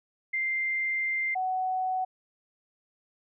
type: tone pair in turn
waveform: sine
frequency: 2093 / 746.6 Hz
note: C7 / F#5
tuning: 0 / +15 cents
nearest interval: octave + tritone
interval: 1785 cents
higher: first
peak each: -26 dBFS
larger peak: neither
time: 0.33-1.35 / 1.35-2.05 s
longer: first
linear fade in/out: 10 ms
effects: none